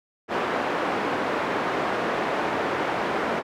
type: band-pass noise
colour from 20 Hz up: pink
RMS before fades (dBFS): -26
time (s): 0.28-3.43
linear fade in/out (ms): 50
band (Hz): 330 to 1600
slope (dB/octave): 12
effects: none